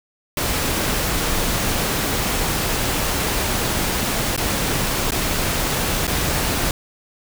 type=noise with dropouts; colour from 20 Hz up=pink; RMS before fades=-21 dBFS; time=0.37-6.71 s; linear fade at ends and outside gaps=2 ms; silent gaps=4.364-4.376 / 5.108-5.119 / 6.07-6.077 s; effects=none